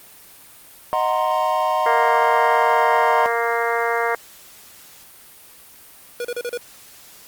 triangle chord, C half-diminished seventh, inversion first, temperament equal with one note detuned, 622.3 / 740 / 932.3 / 1050.7 Hz, Eb5 / Gb5 / Bb5 / C6, 0 / 0 / 0 / +7 cents, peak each -21 dBFS, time 0.93-3.26 s, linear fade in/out 0 ms
harmonic tone, 233.1 Hz, A#3, in tune, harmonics 2 / 3 / 4 / 5 / 6 / 7 / 8 / 9, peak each -23 / -25 / -26 / -27 / -28 / -28 / -29 / -30 dBFS, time 1.86-4.15 s, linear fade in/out 2 ms
square tone bursts, 482.7 Hz, B4, 40 cents flat, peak -24 dBFS, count 5, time 6.2-6.575 s, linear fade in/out 2 ms, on 47 ms, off 35 ms
effects white hiss -45 dBFS RMS until 7.27 s + Opus 32 kbps

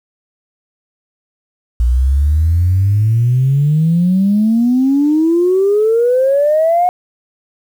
sine exponential sweep, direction up, 58.27 to 730 Hz, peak -8 dBFS, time 1.8-6.89 s, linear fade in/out 0 ms, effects tanh soft clip ceiling -4 dBFS + 7-bit

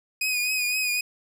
sawtooth tone with vibrato, 2489 Hz, D#7, in tune, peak -20 dBFS, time 0.21-1.01 s, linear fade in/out 5 ms, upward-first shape triangle, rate 3.9 Hz, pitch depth 46 cents each way, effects none

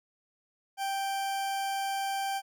40% pulse tone, 784 Hz, G5, in tune, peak -29 dBFS, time 0.77-2.42 s, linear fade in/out 50 ms, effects none

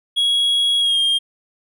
triangle tone with pitch glide, 3322 to 3218 Hz, G#7 to G7, 0 to +45 cents, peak -13 dBFS, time 0.16-1.19 s, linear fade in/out 20 ms, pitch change -55 cents, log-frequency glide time 0.79-0.99 s, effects none

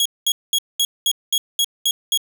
sawtooth tone bursts, 3315 Hz, G#7, 4 cents flat, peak -12 dBFS, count 9, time 0-2.175 s, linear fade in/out 2 ms, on 55 ms, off 210 ms, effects none

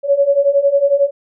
sine beating tone pair, 554.4 / 565.4 Hz, C#5 / C#5, 0 / +34 cents, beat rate 11 Hz, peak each -15 / -12 dBFS, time 0.03-1.11 s, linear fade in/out 50 ms, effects none

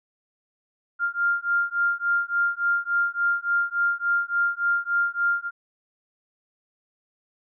sine beating tone pair, 1396.9 / 1400.4 Hz, F6 / F6, 0 / +4 cents, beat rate 3.5 Hz, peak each -24 dBFS, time 0.99-5.51 s, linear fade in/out 50 ms, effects none

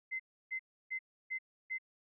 sine tone bursts, 2063 Hz, C7, 25 cents flat, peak -35 dBFS, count 5, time 0.11-1.785 s, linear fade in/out 20 ms, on 87 ms, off 310 ms, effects none

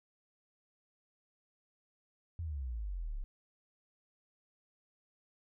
sine exponential sweep, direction down, 87.5 to 32.15 Hz, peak -36 dBFS, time 2.39-3.24 s, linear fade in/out 0 ms, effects none

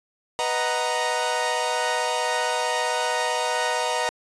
sawtooth chord, B major seventh, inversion none, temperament equal, 493.9 / 622.3 / 740 / 932.3 Hz, B4 / D#5 / F#5 / A#5, 0 / 0 / 0 / 0 cents, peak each -25 / -25 / -26 / -22 dBFS, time 0.39-4.09 s, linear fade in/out 0 ms, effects resampled to 22050 Hz

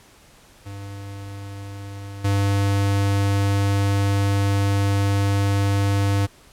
square tone with level steps, 99.7 Hz, G2, 30 cents sharp, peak -33 / -18 dBFS, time 0.65-6.27 s, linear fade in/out 20 ms, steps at 2.24 s, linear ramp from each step 10 ms, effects pink hiss -51 dBFS RMS until 6.52 s + low-pass 12000 Hz 12 dB/octave

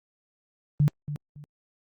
sine tone with echo, 146.83 Hz, D3, in tune, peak -17 dBFS, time 0.8-0.88 s, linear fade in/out 0 ms, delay 280 ms, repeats 2, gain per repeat -12 dB, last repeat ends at 1.44 s, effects Opus 24 kbps

